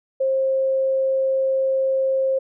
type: tone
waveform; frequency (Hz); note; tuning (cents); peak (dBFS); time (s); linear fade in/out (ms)
sine; 532; C5; +29; -17; 0.2-2.39; 10
effects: none